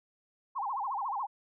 sine tone with vibrato, 932.3 Hz, A#5, in tune, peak -31 dBFS, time 0.55-1.27 s, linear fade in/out 20 ms, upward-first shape sine, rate 14 Hz, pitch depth 290 cents each way, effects none

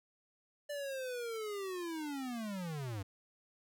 square linear sweep, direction down, 589 to 92.5 Hz, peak -39 dBFS, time 0.69-3.03 s, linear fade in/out 10 ms, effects none

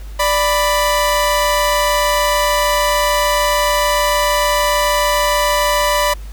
sawtooth tone pair together, 588 / 988.9 Hz, D5 / B5, +2 / +2 cents, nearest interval major sixth, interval 900 cents, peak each -12 dBFS, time 0.19-6.14 s, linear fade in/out 10 ms, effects added 50 Hz sine -27 dBFS peak until 6.32 s + pink hiss -44 dBFS RMS until 6.32 s

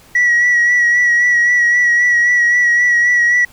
sine tone with vibrato, 1929 Hz, B6, 41 cents flat, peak -7 dBFS, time 0.15-3.45 s, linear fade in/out 5 ms, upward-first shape sine, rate 3.8 Hz, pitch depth 28 cents each way, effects tanh soft clip ceiling -7 dBFS + pink hiss -45 dBFS RMS until 3.52 s

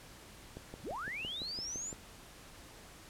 click train, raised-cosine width 2 ms, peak -31 dBFS, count 9, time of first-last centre 0.57-1.928 s, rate 5.89 Hz
sine linear sweep, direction up, 34.86 to 7390 Hz, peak -38 dBFS, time 0.82-1.94 s, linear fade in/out 50 ms
effects pink hiss -54 dBFS RMS until 3.09 s + low-pass 12000 Hz 12 dB/octave

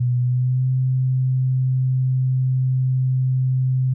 sine tone with pitch glide, 123.47 to 129.46 Hz, B2 to C3, 0 to -18 cents, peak -16 dBFS, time 0-3.94 s, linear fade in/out 10 ms, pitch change +82 cents, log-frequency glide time 0.19-0.68 s, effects none

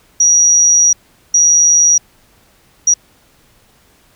sine tone bursts at uneven times, 5770 Hz, F#8, 44 cents flat, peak -6 dBFS, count 3, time 0.2-0.93 / 1.34-1.98 / 2.87-2.94 s, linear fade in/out 5 ms, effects pink hiss -51 dBFS RMS until 4.15 s

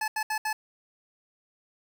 25% pulse tone bursts at uneven times, 864 Hz, A5, 32 cents flat, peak -23 dBFS, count 4, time 0.01-0.08 / 0.16-0.23 / 0.3-0.38 / 0.45-0.53 s, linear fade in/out 5 ms, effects 9-bit

